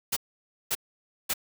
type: noise bursts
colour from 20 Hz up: white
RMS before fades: -27 dBFS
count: 3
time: 0.12-1.338 s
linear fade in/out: 10 ms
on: 46 ms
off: 540 ms
effects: none